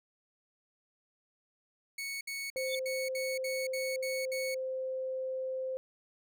sawtooth tone bursts, 2217 Hz, C#7, in tune, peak -33 dBFS, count 9, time 1.98-4.546 s, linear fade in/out 5 ms, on 230 ms, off 62 ms
sine tone, 521 Hz, C5, 7 cents flat, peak -33 dBFS, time 2.56-5.77 s, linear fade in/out 0 ms
sine tone with exponential growth, 3532 Hz, A7, 6 cents sharp, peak -31 dBFS, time 2.66-2.75 s, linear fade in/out 2 ms, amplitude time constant 18 ms
effects none

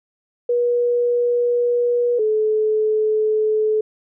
sine tone pair in turn, 482.6 / 431.3 Hz, B4 / A4, -40 / -35 cents, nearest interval major second, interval 195 cents, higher first, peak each -15 dBFS, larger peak neither, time 0.49-2.19 / 2.19-3.81 s, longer first, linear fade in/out 5 ms, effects none

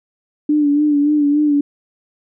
sine tone with vibrato, 293.7 Hz, D4, in tune, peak -11 dBFS, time 0.49-1.61 s, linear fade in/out 5 ms, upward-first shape sine, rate 3.5 Hz, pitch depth 44 cents each way, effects none

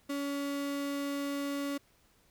35% pulse tone, 282.2 Hz, C#4, 31 cents sharp, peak -31 dBFS, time 0.09-1.78 s, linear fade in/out 10 ms, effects pink hiss -67 dBFS RMS until 2.3 s

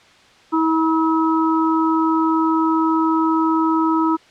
harmonic tone, 321.7 Hz, E4, 42 cents flat, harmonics 1 / 3 / 4, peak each -16 / -21 / -22 dBFS, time 0.52-4.17 s, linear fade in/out 20 ms, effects white hiss -49 dBFS RMS until 4.3 s + low-pass 4000 Hz 12 dB/octave

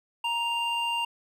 triangle tone pair together, 937.8 / 2794 Hz, A#5 / F7, +10 / 0 cents, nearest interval octave + perfect fifth, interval 1890 cents, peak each -27 dBFS, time 0.24-1.05 s, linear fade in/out 5 ms, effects none

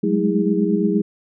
sine tone cluster, 185.1 / 203.3 / 211.8 / 321.8 / 408.1 Hz, F#3 / G#3 / G#3 / E4 / G#4, +1 / -37 / +34 / -42 / -30 cents, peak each -22 dBFS, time 0.03-1.02 s, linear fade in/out 10 ms, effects none

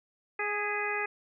harmonic tone with a mistuned harmonic, 415.3 Hz, G#4, in tune, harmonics 1 / 2 / 3 / 4 / 5 / 6, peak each -36 / -37 / -38 / -36 / -35 / -36 dBFS, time 0.39-1.06 s, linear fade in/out 5 ms, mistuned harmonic 5, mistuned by -38 cents, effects none

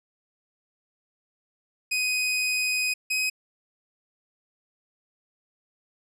sawtooth tone pair in turn, 2503 / 2523 Hz, D#7 / D#7, +10 / +23 cents, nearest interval unison, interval 13 cents, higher second, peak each -20 dBFS, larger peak neither, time 1.91-2.94 / 3.1-3.3 s, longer first, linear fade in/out 10 ms, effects low-pass 12000 Hz 12 dB/octave

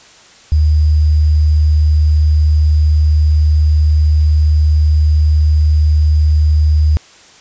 sine tone with sample-and-hold, 76.3 Hz, D#2, 33 cents flat, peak -7 dBFS, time 0.52-6.97 s, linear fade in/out 0 ms, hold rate 4900 Hz, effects white hiss -42 dBFS RMS until 7.4 s + resampled to 16000 Hz

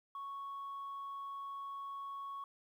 sine tone, 1108.7 Hz, C#6, in tune, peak -40 dBFS, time 0.15-2.44 s, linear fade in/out 2 ms, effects tanh soft clip ceiling -39 dBFS + 12-bit

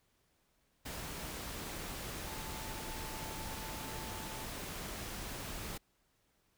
sine tone in noise, 880 Hz, A5, in tune, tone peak -50 dBFS, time 2.26-4.45 s, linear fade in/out 10 ms, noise pink, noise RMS -43 dBFS, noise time 0.85-5.78 s, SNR -10 dB, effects pink hiss -75 dBFS RMS until 6.57 s

